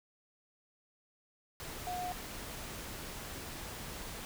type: tone in noise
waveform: sine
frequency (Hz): 721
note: F#5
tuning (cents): -45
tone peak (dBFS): -36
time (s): 1.87-2.12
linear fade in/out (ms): 0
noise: pink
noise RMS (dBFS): -44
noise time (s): 1.6-4.25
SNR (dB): +5
effects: none